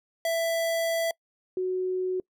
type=tone pair in turn; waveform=square / sine; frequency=663 / 369.7 Hz; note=E5 / F#4; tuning=+10 / -1 cents; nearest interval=minor seventh; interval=1011 cents; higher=first; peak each=-25 dBFS; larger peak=neither; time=0.25-1.11 / 1.57-2.2 s; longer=first; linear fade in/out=2 ms; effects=noise-tail reverb RT60 0.1 s tail -25 dB re dry